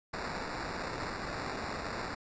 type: noise with sample-and-hold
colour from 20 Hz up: violet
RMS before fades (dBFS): -38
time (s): 0.13-2.15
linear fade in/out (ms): 10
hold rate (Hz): 3150
effects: resampled to 16000 Hz